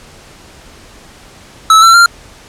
square tone with pitch steps, 1305 / 1345.6 / 1387.4 Hz, E6 / E6 / F6, -18 / +35 / -12 cents, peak -3 dBFS, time 1.7-2.06 s, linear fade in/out 2 ms, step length 120 ms, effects pink hiss -38 dBFS RMS until 2.48 s + low-pass 9000 Hz 12 dB/octave

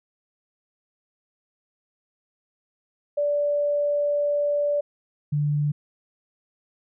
sine tone pair in turn, 582 / 147.23 Hz, D5 / D3, -16 / +5 cents, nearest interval 2 octaves, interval 2379 cents, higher first, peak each -20 dBFS, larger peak neither, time 3.17-4.81 / 5.32-5.72 s, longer first, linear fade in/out 10 ms, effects none

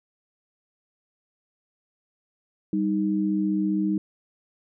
sine tone pair together, 195.98 / 311.1 Hz, G3 / D#4, 0 / 0 cents, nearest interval minor sixth, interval 800 cents, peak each -24 dBFS, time 2.73-3.98 s, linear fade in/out 2 ms, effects none

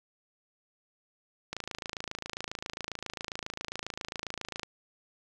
click train, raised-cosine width 0.2 ms, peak -18 dBFS, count 86, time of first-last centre 1.53-4.632 s, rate 27.4 Hz, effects none

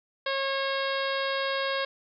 harmonic tone, 544 Hz, C#5, 33 cents flat, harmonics 1 / 2 / 3 / 4 / 5 / 6 / 7 / 8 / 9, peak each -30 / -33 / -33 / -38 / -40 / -38 / -38 / -42 / -43 dBFS, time 0.26-1.85 s, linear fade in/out 5 ms, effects none

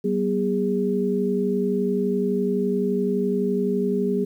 sine tone cluster, 190.2 / 242 / 410 Hz, F#3 / B3 / G#4, +48 / -35 / -22 cents, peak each -24 / -26 / -23 dBFS, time 0.04-4.25 s, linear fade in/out 10 ms, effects 9-bit

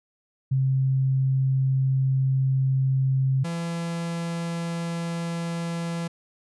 sine / 45% pulse tone pair in turn, 133 / 168.59 Hz, C3 / E3, +29 / +39 cents, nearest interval major third, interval 410 cents, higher second, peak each -19 / -27 dBFS, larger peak first, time 0.51-3.44 / 3.44-6.08 s, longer first, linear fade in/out 10 ms, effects resampled to 24000 Hz

